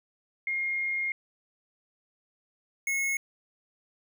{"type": "tone pair in turn", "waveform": ["sine", "square"], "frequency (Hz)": [2134, 2178], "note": ["C7", "C#7"], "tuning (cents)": [34, -31], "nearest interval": "unison", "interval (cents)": 35, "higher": "second", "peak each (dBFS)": -27, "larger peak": "neither", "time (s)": [[0.47, 1.12], [2.87, 3.17]], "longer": "first", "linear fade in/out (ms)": 2, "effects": []}